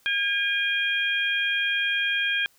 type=harmonic tone; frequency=810 Hz; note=G#5; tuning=43 cents flat; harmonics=2 / 3 / 4; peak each=-25 / -27 / -28 dBFS; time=0.06-2.46 s; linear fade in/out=0 ms; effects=white hiss -61 dBFS RMS until 2.58 s